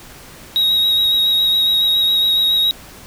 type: tone with vibrato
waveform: triangle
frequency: 3800 Hz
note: A#7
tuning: 33 cents sharp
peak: -11 dBFS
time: 0.56-2.71 s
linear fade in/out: 0 ms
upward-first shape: sine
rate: 7.2 Hz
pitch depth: 17 cents each way
effects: pink hiss -39 dBFS RMS until 3.06 s